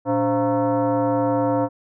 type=tone with frequency modulation; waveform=sine; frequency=117.2 Hz; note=A#2; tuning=10 cents sharp; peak=-17 dBFS; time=0.05-1.69 s; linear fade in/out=50 ms; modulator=405 Hz; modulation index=1.9; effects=none